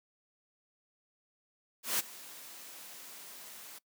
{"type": "noise with ADSR envelope", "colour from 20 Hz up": "white", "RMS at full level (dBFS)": -29, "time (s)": [1.83, 3.79], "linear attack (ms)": 160, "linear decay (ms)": 22, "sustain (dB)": -20, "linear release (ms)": 13, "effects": ["noise-tail reverb RT60 0.1 s tail -21 dB re dry", "high-pass 200 Hz 12 dB/octave"]}